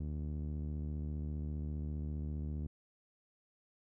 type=tone with low-pass filter; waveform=sawtooth; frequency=75 Hz; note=D2; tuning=37 cents sharp; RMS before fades=-39 dBFS; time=0-2.67 s; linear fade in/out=5 ms; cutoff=240 Hz; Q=1.1; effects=none